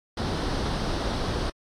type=noise with comb filter; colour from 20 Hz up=pink; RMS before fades=-27 dBFS; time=0.17-1.5 s; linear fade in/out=5 ms; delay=0.21 ms; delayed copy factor=+0.6; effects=low-pass 4000 Hz 12 dB/octave + AAC 64 kbps